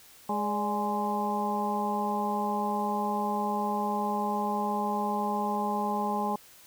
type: harmonic tone with a mistuned harmonic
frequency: 207.7 Hz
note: G#3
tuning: in tune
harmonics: 1 / 2 / 3 / 4 / 5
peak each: -32 / -36 / -38 / -30 / -34 dBFS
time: 0.29-6.36 s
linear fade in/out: 5 ms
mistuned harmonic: 3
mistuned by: -91 cents
effects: white hiss -54 dBFS RMS until 6.66 s